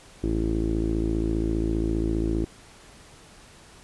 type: tone with low-pass filter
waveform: sawtooth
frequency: 55 Hz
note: A1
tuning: in tune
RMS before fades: -25 dBFS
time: 0.23-2.45 s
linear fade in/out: 10 ms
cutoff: 340 Hz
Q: 6.3
effects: pink hiss -50 dBFS RMS until 3.83 s + resampled to 24000 Hz